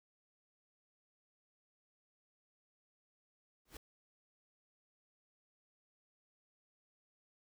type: noise with exponential growth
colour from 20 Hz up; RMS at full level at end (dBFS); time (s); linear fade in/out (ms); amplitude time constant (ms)
pink; -45; 3.65-3.77; 5; 26
effects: none